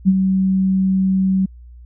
sine tone with ADSR envelope, 190 Hz, F#3, 46 cents sharp, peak -7 dBFS, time 0.05-1.46 s, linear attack 32 ms, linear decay 45 ms, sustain -6 dB, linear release 9 ms, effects added 60 Hz sine -37 dBFS peak until 1.85 s

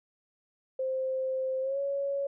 sine tone with pitch glide, 523.3 to 557.6 Hz, C5 to C#5, 0 to +10 cents, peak -28 dBFS, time 0.79-2.27 s, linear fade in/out 5 ms, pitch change +110 cents, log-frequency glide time 1.61-1.79 s, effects none

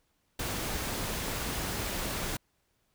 pink noise, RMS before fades -34 dBFS, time 0.39-2.37 s, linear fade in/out 5 ms, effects pink hiss -74 dBFS RMS until 2.94 s

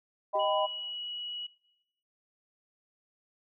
sine chord, Eb augmented, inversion none, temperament equal with one note detuned, 622.3 / 784 / 1001 Hz, Eb5 / G5 / B5, 0 / 0 / +23 cents, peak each -28 / -32 / -31 dBFS, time 0.33-0.67 s, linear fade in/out 20 ms
triangle tone with exponential decay, 392 Hz, G4, in tune, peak -34 dBFS, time 0.35-0.56 s, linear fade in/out 5 ms, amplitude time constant 45 ms
sine tone, 2923 Hz, F#7, 22 cents flat, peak -35 dBFS, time 0.39-1.47 s, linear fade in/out 10 ms
effects noise-tail reverb RT60 1.0 s tail -23 dB re dry

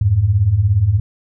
sine beating tone pair, 87.31 / 104.31 Hz, F2 / G#2, 0 / +8 cents, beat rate 17 Hz, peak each -17 / -12 dBFS, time 0.01-1 s, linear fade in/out 5 ms, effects none

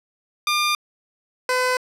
15% pulse tone pair in turn, 1200 / 506 Hz, D6 / B4, +37 / +42 cents, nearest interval octave + minor third, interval 1495 cents, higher first, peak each -12 dBFS, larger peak neither, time 0.47-0.75 / 1.49-1.77 s, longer neither, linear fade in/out 2 ms, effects low-pass 10000 Hz 12 dB/octave

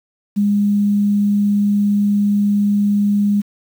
sine tone, 204.3 Hz, G#3, 28 cents flat, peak -12 dBFS, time 0.36-3.42 s, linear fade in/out 20 ms, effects 7-bit

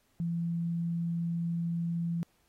sine tone, 169.1 Hz, E3, 44 cents sharp, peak -29 dBFS, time 0.2-2.23 s, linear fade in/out 0 ms, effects pink hiss -71 dBFS RMS until 2.48 s + AAC 48 kbps

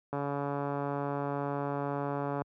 click train, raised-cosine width 1 ms, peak -20 dBFS, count 326, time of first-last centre 0.13-2.419 s, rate 142 Hz, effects high-pass 80 Hz 12 dB/octave

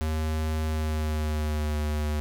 square tone with pitch glide, 78.3 to 75.28 Hz, D#2 to D2, +11 to +43 cents, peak -26 dBFS, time 0.01-2.2 s, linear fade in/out 0 ms, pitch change -68 cents, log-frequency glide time 0.65-1.77 s, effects none

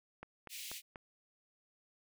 click train, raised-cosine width 0.5 ms, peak -31 dBFS, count 4, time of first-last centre 0.23-0.958 s, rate 4.12 Hz
pink high-pass noise, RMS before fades -46 dBFS, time 0.49-0.82 s, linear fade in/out 50 ms, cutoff 2200 Hz, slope 48 dB/octave
effects none

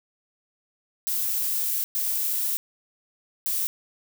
violet noise bursts at uneven times, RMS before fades -26 dBFS, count 3, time 1.07-1.84 / 1.95-2.57 / 3.46-3.67 s, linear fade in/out 0 ms, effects none

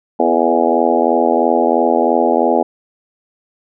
harmonic tone with a mistuned harmonic, 83 Hz, E2, 12 cents sharp, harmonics 3 / 4 / 5 / 6 / 7 / 8 / 9 / 10, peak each -19 / -19 / -19 / -19 / -19 / -19 / -19 / -19 dBFS, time 0.19-2.63 s, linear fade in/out 10 ms, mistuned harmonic 5, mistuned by +19 cents, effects none

